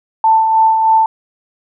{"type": "tone with tremolo", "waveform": "sine", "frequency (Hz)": 887, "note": "A5", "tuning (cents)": 14, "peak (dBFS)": -6, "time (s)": [0.24, 1.06], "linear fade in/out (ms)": 2, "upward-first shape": "sine", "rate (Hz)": 3.2, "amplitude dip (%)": 40, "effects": []}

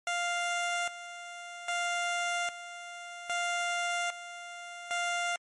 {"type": "tone with tremolo", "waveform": "15% pulse", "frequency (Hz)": 698.5, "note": "F5", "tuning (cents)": 0, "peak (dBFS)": -23, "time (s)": [0.07, 5.36], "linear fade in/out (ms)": 2, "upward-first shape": "square", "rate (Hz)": 0.62, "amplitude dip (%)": 75, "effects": ["MP3 48 kbps"]}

